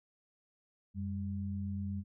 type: tone pair together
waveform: sine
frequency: 91.36 / 199.6 Hz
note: F#2 / G3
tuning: -21 / +32 cents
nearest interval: octave + major second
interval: 1353 cents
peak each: -37 / -38 dBFS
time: 0.94-2.04 s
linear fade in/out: 50 ms
effects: none